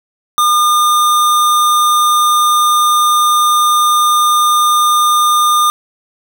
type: tone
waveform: square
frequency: 1210 Hz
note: D#6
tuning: 49 cents flat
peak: -9 dBFS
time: 0.38-5.7 s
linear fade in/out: 0 ms
effects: none